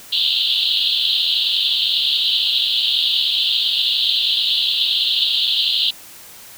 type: band-pass noise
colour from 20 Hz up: white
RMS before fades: -18 dBFS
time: 0.12-5.91 s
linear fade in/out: 10 ms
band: 2900 to 4200 Hz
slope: 96 dB/octave
effects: white hiss -40 dBFS RMS until 6.57 s